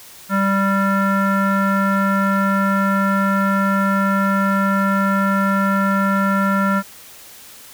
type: tone with low-pass filter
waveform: square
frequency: 196 Hz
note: G3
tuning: in tune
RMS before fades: -17 dBFS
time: 0.29-6.83 s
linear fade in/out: 50 ms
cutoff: 1500 Hz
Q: 7.9
effects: white hiss -41 dBFS RMS until 7.73 s